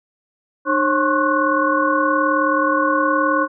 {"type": "tone cluster", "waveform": "sine", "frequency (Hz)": [303.3, 539, 1065, 1104, 1480], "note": ["D#4", "C#5", "C6", "C#6", "F#6"], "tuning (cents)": [-44, -49, 30, -7, 0], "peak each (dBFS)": -21, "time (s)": [0.65, 3.48], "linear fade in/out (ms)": 50, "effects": []}